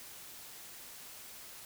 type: silence
effects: white hiss -50 dBFS RMS until 1.65 s